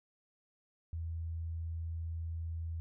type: tone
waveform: sine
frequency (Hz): 82.41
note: E2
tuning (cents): 0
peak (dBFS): -36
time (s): 0.93-2.8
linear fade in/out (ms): 0
effects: none